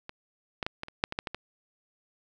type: clicks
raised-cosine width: 0.3 ms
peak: -23 / -15 / -14 / -18 / -27 / -7 / -18 / -13 / -17 / -19 dBFS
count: 10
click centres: 0.094 / 0.628 / 0.665 / 0.834 / 0.884 / 1.039 / 1.124 / 1.189 / 1.272 / 1.346 s
effects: none